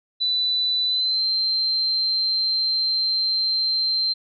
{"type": "tone with pitch glide", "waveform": "sine", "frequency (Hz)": [3985, 4133], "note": ["B7", "C8"], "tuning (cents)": [15, -22], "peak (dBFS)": -19, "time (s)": [0.2, 4.14], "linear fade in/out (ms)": 20, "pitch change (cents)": 63, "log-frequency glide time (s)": [0.86, 1.24], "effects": []}